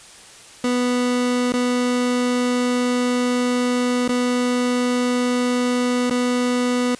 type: tone with dropouts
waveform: 30% pulse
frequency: 246.9 Hz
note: B3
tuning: in tune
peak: -15 dBFS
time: 0.64-6.95 s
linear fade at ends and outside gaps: 2 ms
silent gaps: 1.522-1.538 / 4.079-4.091 / 6.098-6.108 s
effects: white hiss -43 dBFS RMS until 6.99 s + resampled to 22050 Hz